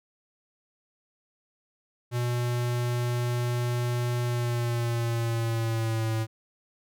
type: tone with pitch glide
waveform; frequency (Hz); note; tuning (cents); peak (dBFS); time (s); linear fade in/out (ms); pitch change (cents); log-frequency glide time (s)
square; 121.4 to 111.32; B2 to A2; -29 to +21; -26; 2.11-6.27; 50; -150; 4.24-6.14
effects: none